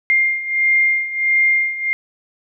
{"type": "beating tone pair", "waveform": "sine", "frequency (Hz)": [2111, 2112.5], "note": ["C7", "C7"], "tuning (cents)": [15, 16], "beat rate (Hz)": 1.5, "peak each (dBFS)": [-19, -15], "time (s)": [0.1, 1.93], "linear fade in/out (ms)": 0, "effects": []}